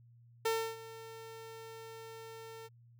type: tone with ADSR envelope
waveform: sawtooth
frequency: 450 Hz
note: A4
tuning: 39 cents sharp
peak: -25 dBFS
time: 0.45-2.69 s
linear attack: 8 ms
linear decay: 300 ms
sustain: -18 dB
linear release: 32 ms
effects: added 118 Hz sine -58 dBFS peak until 2.99 s